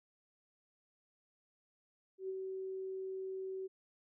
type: tone with ADSR envelope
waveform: sine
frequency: 380 Hz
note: F#4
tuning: 46 cents sharp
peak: -36 dBFS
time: 2.18-3.68 s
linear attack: 110 ms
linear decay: 33 ms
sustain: -3 dB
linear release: 22 ms
effects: none